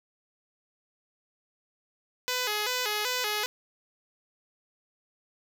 5% pulse tone with vibrato, 459 Hz, A#4, 27 cents flat, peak -16 dBFS, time 2.28-3.46 s, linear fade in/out 0 ms, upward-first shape square, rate 2.6 Hz, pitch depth 150 cents each way, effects none

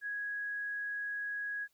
sine tone, 1661.2 Hz, G#6, in tune, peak -35 dBFS, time 0.01-1.68 s, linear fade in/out 50 ms, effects white hiss -75 dBFS RMS until 1.73 s

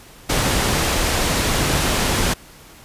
pink low-pass noise, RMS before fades -19 dBFS, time 0.29-2.34 s, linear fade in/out 10 ms, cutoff 11000 Hz, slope 12 dB/octave, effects pink hiss -44 dBFS RMS until 2.84 s + resampled to 32000 Hz

